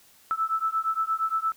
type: beating tone pair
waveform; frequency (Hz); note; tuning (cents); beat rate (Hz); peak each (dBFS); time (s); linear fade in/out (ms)
sine; 1311 / 1319.6; E6 / E6; -10 / +1; 8.6; -27; 0.31-1.52; 0
effects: white hiss -57 dBFS RMS until 1.56 s